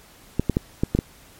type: clicks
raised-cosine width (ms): 3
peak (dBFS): -6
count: 6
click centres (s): 0.396 / 0.497 / 0.569 / 0.835 / 0.95 / 0.989
effects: pink hiss -50 dBFS RMS until 1.39 s + MP3 64 kbps